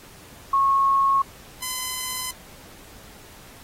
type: tone pair in turn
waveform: sine / 5% pulse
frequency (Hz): 1094 / 1018.4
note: C#6 / C6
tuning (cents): -23 / -47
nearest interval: minor second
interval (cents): 124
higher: first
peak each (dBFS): -16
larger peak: neither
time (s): 0.53-1.22 / 1.62-2.31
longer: neither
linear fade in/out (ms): 5
effects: pink hiss -47 dBFS RMS until 3.63 s + AAC 48 kbps